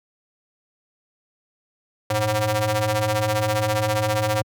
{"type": "ring-modulated tone", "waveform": "sawtooth", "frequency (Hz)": 211.7, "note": "G#3", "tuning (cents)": 33, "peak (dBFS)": -12, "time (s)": [2.1, 4.42], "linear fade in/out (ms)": 5, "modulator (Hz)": 325, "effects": ["high-pass 100 Hz 12 dB/octave"]}